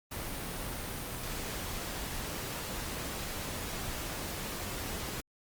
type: noise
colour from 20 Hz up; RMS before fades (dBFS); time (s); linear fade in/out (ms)
pink; -38; 0.11-5.21; 10
effects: Opus 32 kbps